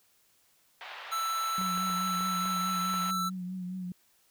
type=band-pass noise; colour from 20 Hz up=pink; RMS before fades=-44 dBFS; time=0.81-3.11 s; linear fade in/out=0 ms; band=740 to 3600 Hz; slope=24 dB/octave
type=tone; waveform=square; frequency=1325 Hz; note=E6; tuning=9 cents sharp; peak=-30 dBFS; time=1.11-3.3 s; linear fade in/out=20 ms
type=tone with vibrato; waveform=sine; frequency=183.1 Hz; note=F#3; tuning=18 cents flat; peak=-34 dBFS; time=1.58-3.92 s; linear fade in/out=2 ms; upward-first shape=triangle; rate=4.7 Hz; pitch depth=46 cents each way
type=clicks; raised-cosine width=0.5 ms; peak=-27 dBFS; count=6; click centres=1.614 / 1.777 / 1.9 / 2.208 / 2.457 / 2.941 s
effects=white hiss -67 dBFS RMS until 4.3 s